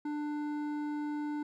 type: tone with hard clipping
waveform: sine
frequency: 296.8 Hz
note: D4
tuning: 18 cents sharp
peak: -35 dBFS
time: 0.05-1.43 s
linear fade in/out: 5 ms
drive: 10 dB
effects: none